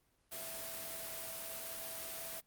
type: tone in noise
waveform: sine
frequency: 659.3 Hz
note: E5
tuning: in tune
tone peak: -51 dBFS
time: 0.31-2.41 s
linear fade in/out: 20 ms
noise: white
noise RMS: -44 dBFS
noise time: 0.31-2.41 s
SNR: -10 dB
effects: pink hiss -75 dBFS RMS until 2.46 s + Opus 32 kbps